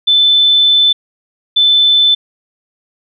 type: tone bursts at uneven times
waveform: sine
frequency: 3520 Hz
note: A7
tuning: in tune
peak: -6 dBFS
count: 2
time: 0.07-0.93 / 1.56-2.15 s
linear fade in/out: 10 ms
effects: none